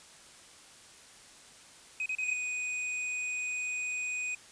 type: tone bursts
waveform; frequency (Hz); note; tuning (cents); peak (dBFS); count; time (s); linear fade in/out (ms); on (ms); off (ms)
triangle; 2521; D#7; +22; -29; 4; 2-2.335; 2; 59; 33
type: tone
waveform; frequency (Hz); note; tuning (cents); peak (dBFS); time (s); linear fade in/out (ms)
square; 2489; D#7; 0; -33; 2.23-4.35; 5
effects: white hiss -54 dBFS RMS until 4.51 s + resampled to 22050 Hz